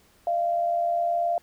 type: tone pair together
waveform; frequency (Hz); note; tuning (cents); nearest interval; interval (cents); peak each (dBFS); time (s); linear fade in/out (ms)
sine; 608.7 / 688; D#5 / F5; -38 / -26; major second; 212; -32 / -22; 0.27-1.38; 2
effects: pink hiss -60 dBFS RMS until 1.42 s